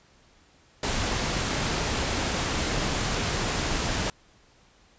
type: noise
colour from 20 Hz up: pink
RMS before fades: -27 dBFS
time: 0.83-4.1 s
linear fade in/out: 2 ms
effects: pink hiss -59 dBFS RMS until 4.98 s + resampled to 16000 Hz